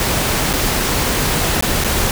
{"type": "noise with dropouts", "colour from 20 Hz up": "pink", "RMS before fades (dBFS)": -17, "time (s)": [0, 2.11], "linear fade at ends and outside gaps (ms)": 1, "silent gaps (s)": [[0.531, 0.536], [1.609, 1.624], [1.839, 1.845]], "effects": []}